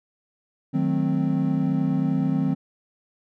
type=chord; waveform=triangle; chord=D# diminished seventh; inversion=none; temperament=equal with one note detuned; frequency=155.56 / 185 / 218.2 / 261.6 Hz; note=D#3 / F#3 / A3 / C4; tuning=0 / 0 / -14 / 0 cents; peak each=-23 / -24 / -28 / -22 dBFS; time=0.73-2.55 s; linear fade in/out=20 ms; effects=none